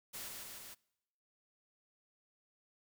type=noise with echo; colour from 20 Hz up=white; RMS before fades=-45 dBFS; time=0.13-0.3 s; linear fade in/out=20 ms; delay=150 ms; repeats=3; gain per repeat=-2 dB; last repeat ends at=0.75 s; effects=noise-tail reverb RT60 0.9 s tail -25 dB re dry